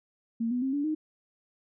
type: tone with pitch steps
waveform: sine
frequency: 229.2 / 247.1 / 266.3 / 287.1 / 309.5 Hz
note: A#3 / B3 / C4 / D4 / D#4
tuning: -29 / +1 / +31 / -39 / -9 cents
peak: -26 dBFS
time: 0.4-0.95 s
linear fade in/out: 10 ms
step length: 110 ms
effects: none